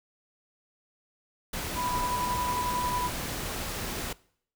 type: noise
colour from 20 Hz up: pink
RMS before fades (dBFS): -34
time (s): 1.53-4.13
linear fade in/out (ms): 5
type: tone with tremolo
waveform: sine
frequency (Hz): 987.8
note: B5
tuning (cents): 0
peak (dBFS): -27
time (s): 1.75-3.11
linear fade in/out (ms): 50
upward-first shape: square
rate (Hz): 11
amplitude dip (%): 25
effects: noise-tail reverb RT60 0.6 s tail -22 dB re dry